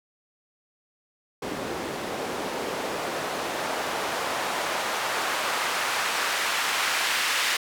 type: noise with band-pass filter sweep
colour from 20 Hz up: white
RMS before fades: -28 dBFS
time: 1.42-7.57 s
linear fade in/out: 5 ms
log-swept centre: 320 to 1900 Hz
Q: 0.9
effects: none